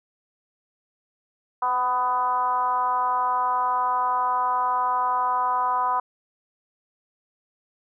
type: tone with frequency modulation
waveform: sine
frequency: 999 Hz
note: B5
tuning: 20 cents sharp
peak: -20 dBFS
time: 1.62-6 s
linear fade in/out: 5 ms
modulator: 247 Hz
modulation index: 0.95
effects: none